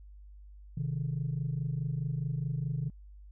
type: tone pair together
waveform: sine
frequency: 130 / 154.77 Hz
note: C3 / D#3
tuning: -11 / -9 cents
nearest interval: minor third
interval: 302 cents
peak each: -32 / -32 dBFS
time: 0.77-2.9 s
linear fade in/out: 5 ms
effects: tanh soft clip ceiling -25 dBFS + added 50 Hz sine -48 dBFS peak until 3.31 s